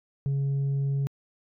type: tone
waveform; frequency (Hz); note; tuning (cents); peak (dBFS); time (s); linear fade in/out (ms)
sine; 138.59; C#3; 0; -21; 0.26-1.07; 0
effects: tanh soft clip ceiling -23 dBFS